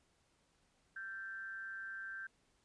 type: tone with amplitude modulation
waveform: sine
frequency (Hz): 1565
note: G6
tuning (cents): -3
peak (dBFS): -40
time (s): 0.96-2.27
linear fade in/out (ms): 5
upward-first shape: sine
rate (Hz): 199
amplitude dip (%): 60
effects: pink hiss -75 dBFS RMS until 2.64 s + resampled to 22050 Hz